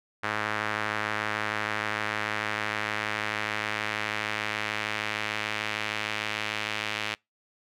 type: tone with band-pass filter sweep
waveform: sawtooth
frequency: 106.6 Hz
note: G#2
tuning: 46 cents sharp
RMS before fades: -31 dBFS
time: 0.23-7.15 s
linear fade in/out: 10 ms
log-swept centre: 1600 to 2600 Hz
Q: 1.6
effects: noise-tail reverb RT60 0.2 s tail -26 dB re dry